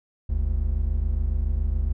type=tone pair together; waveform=triangle; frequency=46.29 / 73.42 Hz; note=F#1 / D2; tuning=+2 / 0 cents; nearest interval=minor sixth; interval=798 cents; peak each=-22 dBFS; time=0.29-1.93 s; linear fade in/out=10 ms; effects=none